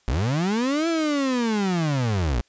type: linear two-way sweep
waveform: 35% pulse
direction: up then down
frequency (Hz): 51.91 to 337.6 to 51.91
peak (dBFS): -19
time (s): 0.08-2.41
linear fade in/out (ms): 0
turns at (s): 0.88
effects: white hiss -63 dBFS RMS until 2.48 s + resampled to 16000 Hz